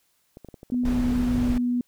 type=clicks; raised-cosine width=2 ms; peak=-28 dBFS; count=10; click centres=0.371 / 0.447 / 0.487 / 0.542 / 0.631 / 0.701 / 0.744 / 0.836 / 1.315 / 1.379 s
type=tone with pitch glide; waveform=sine; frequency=246.9 to 244.6 Hz; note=B3 to B3; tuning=0 to -16 cents; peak=-21 dBFS; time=0.72-1.81 s; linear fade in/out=2 ms; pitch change=-16 cents; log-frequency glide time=0.92-1.68 s
type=noise; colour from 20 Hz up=brown; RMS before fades=-28 dBFS; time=0.85-1.58 s; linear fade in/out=2 ms
effects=white hiss -68 dBFS RMS until 1.87 s